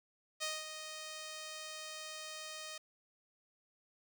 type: tone with ADSR envelope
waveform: 5% pulse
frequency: 622.3 Hz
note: D#5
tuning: in tune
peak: -24 dBFS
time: 0.4-2.78 s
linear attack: 28 ms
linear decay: 210 ms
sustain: -9 dB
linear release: 6 ms
effects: none